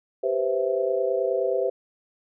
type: chord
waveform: sine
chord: C major seventh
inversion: second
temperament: equal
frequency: 392 / 493.9 / 523.3 / 659.3 Hz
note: G4 / B4 / C5 / E5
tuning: 0 / 0 / 0 / 0 cents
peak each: -27 / -28 / -25 / -29 dBFS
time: 0.23-1.7 s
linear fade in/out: 10 ms
effects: none